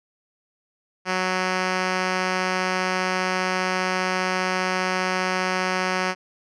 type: tone with low-pass filter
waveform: 5% pulse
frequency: 185 Hz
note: F#3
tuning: in tune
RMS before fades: -24 dBFS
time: 1.05-6.15 s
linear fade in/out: 50 ms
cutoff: 4700 Hz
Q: 1.1
effects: none